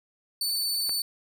sawtooth tone, 4508 Hz, C#8, 28 cents sharp, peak -23 dBFS, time 0.41-1.02 s, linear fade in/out 2 ms
click, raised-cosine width 0.5 ms, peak -24 dBFS, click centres 0.894 s
effects 10-bit

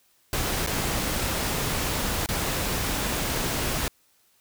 pink noise with dropouts, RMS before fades -27 dBFS, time 0.33-3.88 s, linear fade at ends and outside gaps 1 ms, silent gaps 0.664-0.672 / 2.261-2.288 s, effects white hiss -64 dBFS RMS until 4.4 s

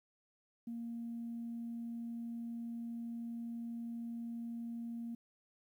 sine tone, 233.1 Hz, A#3, in tune, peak -39 dBFS, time 0.67-5.15 s, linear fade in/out 5 ms, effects tanh soft clip ceiling -35 dBFS + 12-bit

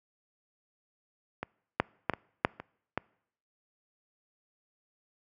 clicks, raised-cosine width 0.5 ms, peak -19 / -8 / -10 / -18 / -6 / -24 / -14 dBFS, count 7, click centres 1.43 / 1.8 / 2.097 / 2.136 / 2.449 / 2.6 / 2.976 s, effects noise-tail reverb RT60 0.7 s tail -26 dB re dry + high-pass 80 Hz 12 dB/octave

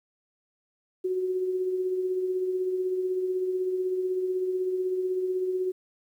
sine tone with tremolo, 370 Hz, F#4, in tune, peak -23 dBFS, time 1.04-5.72 s, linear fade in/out 10 ms, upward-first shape triangle, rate 16 Hz, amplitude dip 45%, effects 10-bit

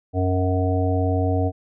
harmonic tone with a mistuned harmonic, 92.5 Hz, F#2, in tune, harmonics 1 / 3 / 5 / 7 / 8, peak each -20 / -25 / -27 / -28 / -29 dBFS, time 0.13-1.52 s, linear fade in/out 50 ms, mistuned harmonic 7, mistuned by -15 cents, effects none

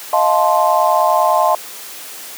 sine chord, F dominant seventh, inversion third, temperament just, 628.6 / 698.5 / 873.1 / 1047.7 Hz, Eb5 / F5 / A5 / C6, +18 / 0 / -14 / +2 cents, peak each -16 dBFS, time 0.13-1.55 s, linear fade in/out 2 ms, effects white hiss -32 dBFS RMS until 2.37 s + high-pass 300 Hz 12 dB/octave

